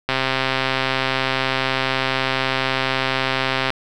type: click train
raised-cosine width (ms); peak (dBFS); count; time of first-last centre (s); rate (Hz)
0.3; -3; 478; 0.09-3.704; 132
effects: none